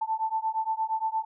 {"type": "beating tone pair", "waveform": "sine", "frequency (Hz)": [880, 888.6], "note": ["A5", "A5"], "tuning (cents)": [0, 17], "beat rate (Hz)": 8.6, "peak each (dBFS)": [-29, -29], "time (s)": [0.01, 1.25], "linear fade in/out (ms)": 10, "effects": []}